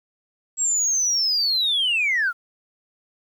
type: linear sweep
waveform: sine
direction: down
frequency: 7680 to 1328 Hz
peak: -17 dBFS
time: 0.57-2.33 s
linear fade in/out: 50 ms
effects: tanh soft clip ceiling -15 dBFS + 9-bit